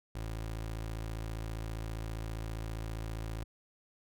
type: tone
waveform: 25% pulse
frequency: 55 Hz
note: A1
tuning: in tune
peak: -33 dBFS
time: 0.15-3.44 s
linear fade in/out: 5 ms
effects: none